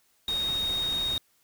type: tone in noise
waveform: sine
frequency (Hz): 3729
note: A#7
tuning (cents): 0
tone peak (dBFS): -26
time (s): 0.28-1.18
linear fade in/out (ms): 2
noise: pink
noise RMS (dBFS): -39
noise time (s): 0.28-1.18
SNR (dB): +10
effects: white hiss -67 dBFS RMS until 1.43 s